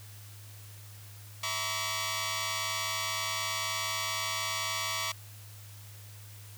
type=tone cluster; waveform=10% pulse; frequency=649 / 936 / 1020 / 1141 Hz; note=E5 / A#5 / C6 / C#6; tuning=-27 / +7 / -44 / +50 cents; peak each=-32 / -31 / -30 / -25 dBFS; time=1.43-5.12 s; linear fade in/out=5 ms; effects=added 103 Hz sine -47 dBFS peak until 6.57 s + white hiss -53 dBFS RMS until 6.57 s